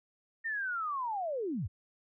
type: linear sweep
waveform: sine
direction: down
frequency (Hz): 1848 to 65.41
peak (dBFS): -32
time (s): 0.44-1.68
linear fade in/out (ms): 20
effects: none